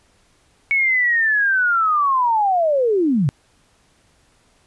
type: linear sweep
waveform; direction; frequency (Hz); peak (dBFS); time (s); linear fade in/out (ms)
sine; down; 2226 to 123.47; -14; 0.71-3.29; 0
effects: pink hiss -58 dBFS RMS until 4.66 s + resampled to 24000 Hz